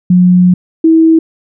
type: tone pair in turn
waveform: sine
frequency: 180.2 / 323.7 Hz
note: F#3 / E4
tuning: -45 / -31 cents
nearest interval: minor seventh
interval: 1014 cents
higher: second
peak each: -3 dBFS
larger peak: neither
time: 0.1-0.54 / 0.84-1.19 s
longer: first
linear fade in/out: 5 ms
effects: none